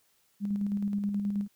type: tone with tremolo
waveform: sine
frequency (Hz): 202.5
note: G#3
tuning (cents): -43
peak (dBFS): -26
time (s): 0.4-1.48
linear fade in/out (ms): 50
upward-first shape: square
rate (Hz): 9.4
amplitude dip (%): 35
effects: white hiss -69 dBFS RMS until 1.55 s